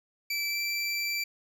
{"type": "tone with pitch glide", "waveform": "25% pulse", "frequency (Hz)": [2323, 2338], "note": ["D7", "D7"], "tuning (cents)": [-20, -8], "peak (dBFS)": -25, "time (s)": [0.3, 1.24], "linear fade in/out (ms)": 5, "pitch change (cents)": 12, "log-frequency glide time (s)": [0.5, 0.55], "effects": []}